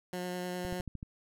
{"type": "tone with vibrato", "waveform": "15% pulse", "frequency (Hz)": 180, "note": "F#3", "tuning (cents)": -47, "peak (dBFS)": -29, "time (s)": [0.13, 0.81], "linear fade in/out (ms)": 2, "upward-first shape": "sine", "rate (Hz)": 9.8, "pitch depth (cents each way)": 10}
{"type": "click train", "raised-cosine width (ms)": 5, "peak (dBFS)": -28, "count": 6, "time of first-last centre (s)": [0.65, 1.029], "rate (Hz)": 13.2}
{"effects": []}